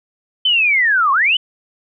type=linear two-way sweep; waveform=sine; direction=down then up; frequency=3093 to 1046.5 to 3093 Hz; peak=-11 dBFS; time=0.45-1.37 s; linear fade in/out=5 ms; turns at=1.12 s; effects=none